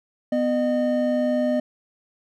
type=tone pair together; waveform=triangle; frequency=249.1 / 608.8 Hz; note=B3 / D#5; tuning=+15 / -38 cents; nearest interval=octave + minor third; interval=1547 cents; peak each=-20 / -20 dBFS; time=0.32-1.6 s; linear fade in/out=5 ms; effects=none